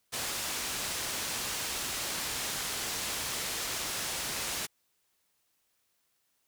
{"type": "low-pass noise", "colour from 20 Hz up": "white", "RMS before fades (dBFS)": -35, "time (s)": [0.12, 4.67], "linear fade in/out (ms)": 20, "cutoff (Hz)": 8900, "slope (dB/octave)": 12, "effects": ["white hiss -75 dBFS RMS until 6.47 s"]}